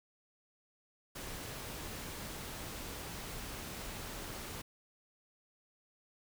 pink noise, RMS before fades -44 dBFS, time 1.15-4.62 s, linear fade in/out 10 ms, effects none

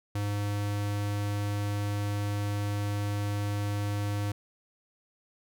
square tone, 102.5 Hz, G#2, 22 cents flat, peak -29 dBFS, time 0.15-4.32 s, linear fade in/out 5 ms, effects none

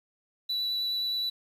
sine tone with vibrato, 3951 Hz, B7, in tune, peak -25 dBFS, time 0.49-1.3 s, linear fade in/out 10 ms, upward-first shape sine, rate 9.5 Hz, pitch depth 8 cents each way, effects tanh soft clip ceiling -26 dBFS + 9-bit

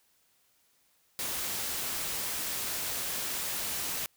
white noise, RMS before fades -34 dBFS, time 1.19-4.06 s, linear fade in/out 0 ms, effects white hiss -69 dBFS RMS until 4.16 s

